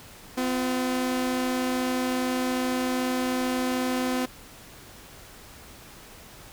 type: tone pair together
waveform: sawtooth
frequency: 254.3 / 350.2 Hz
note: C4 / F4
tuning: -49 / +5 cents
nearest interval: tritone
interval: 554 cents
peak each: -21 / -30 dBFS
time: 0.37-4.26 s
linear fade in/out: 10 ms
effects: pink hiss -47 dBFS RMS until 6.52 s

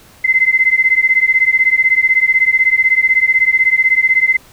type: beating tone pair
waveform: sine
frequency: 2055 / 2071 Hz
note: C7 / C7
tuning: -32 / -18 cents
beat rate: 16 Hz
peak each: -12 / -12 dBFS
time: 0.24-4.37 s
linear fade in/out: 10 ms
effects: pink hiss -44 dBFS RMS until 4.52 s

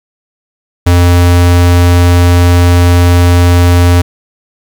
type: tone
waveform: square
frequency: 87.8 Hz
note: F2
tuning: 10 cents sharp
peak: -4 dBFS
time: 0.86-4.02 s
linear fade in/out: 10 ms
effects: 7-bit

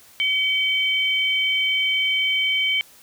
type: tone pair together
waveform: sine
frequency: 2272 / 3092 Hz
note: C#7 / G7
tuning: +42 / -24 cents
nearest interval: perfect fourth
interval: 534 cents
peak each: -21 dBFS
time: 0.2-2.81 s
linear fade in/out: 0 ms
effects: white hiss -50 dBFS RMS until 3.02 s

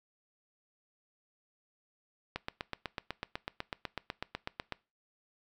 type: click train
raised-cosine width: 0.3 ms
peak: -19 dBFS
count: 20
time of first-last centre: 2.36-4.723 s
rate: 8.04 Hz
effects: noise-tail reverb RT60 0.3 s tail -22 dB re dry

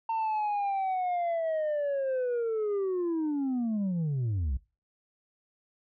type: linear sweep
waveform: sine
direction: down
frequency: 909 to 57.7 Hz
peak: -24 dBFS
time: 0.09-4.57 s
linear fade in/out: 5 ms
effects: noise-tail reverb RT60 0.3 s tail -21 dB re dry + tanh soft clip ceiling -26 dBFS

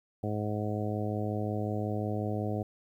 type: harmonic tone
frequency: 105.5 Hz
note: G#2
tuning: 28 cents sharp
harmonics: 1 / 2 / 3 / 4 / 5 / 6 / 7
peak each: -33 / -36 / -38 / -39 / -40 / -41 / -41 dBFS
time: 0.23-2.63 s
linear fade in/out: 5 ms
effects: 11-bit

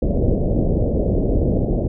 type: low-pass noise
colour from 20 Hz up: pink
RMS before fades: -18 dBFS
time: 0.02-1.88 s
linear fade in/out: 5 ms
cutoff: 610 Hz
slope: 48 dB/octave
effects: none

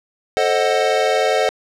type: chord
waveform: square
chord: A diminished seventh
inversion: none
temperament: equal with one note detuned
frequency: 440 / 531.5 / 622.3 / 740 Hz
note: A4 / C5 / Eb5 / Gb5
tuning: 0 / +27 / 0 / 0 cents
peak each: -21 dBFS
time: 0.37-1.49 s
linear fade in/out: 0 ms
effects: low-pass 6000 Hz 12 dB/octave + 8-bit

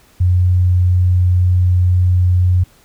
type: tone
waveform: sine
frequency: 90.2 Hz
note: F#2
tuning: 44 cents flat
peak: -9 dBFS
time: 0.2-2.64 s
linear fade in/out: 10 ms
effects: pink hiss -50 dBFS RMS until 2.84 s

